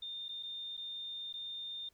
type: tone with dropouts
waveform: sine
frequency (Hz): 3624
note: A#7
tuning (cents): -50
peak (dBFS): -40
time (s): 0.02-1.89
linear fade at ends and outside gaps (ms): 5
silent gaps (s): 0.284-0.29 / 0.428-0.432 / 0.769-0.775 / 1.328-1.338
effects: pink hiss -73 dBFS RMS until 1.93 s

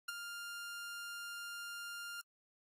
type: tone with ADSR envelope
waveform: sawtooth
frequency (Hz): 1400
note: F6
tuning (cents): +4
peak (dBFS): -33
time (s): 0.08-2.21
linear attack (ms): 8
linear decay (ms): 20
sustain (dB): -7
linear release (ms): 6
effects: AAC 48 kbps

